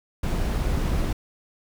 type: noise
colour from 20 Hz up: brown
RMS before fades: -24 dBFS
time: 0.23-1.13 s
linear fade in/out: 5 ms
effects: none